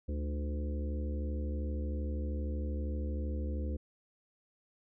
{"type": "harmonic tone with a mistuned harmonic", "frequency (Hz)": 72.8, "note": "D2", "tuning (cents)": -15, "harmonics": [1, 3, 4, 5, 6, 7], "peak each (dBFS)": [-33, -43, -45, -50, -52, -47], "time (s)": [0.08, 3.77], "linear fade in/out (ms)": 10, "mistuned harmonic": 4, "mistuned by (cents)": 57, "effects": []}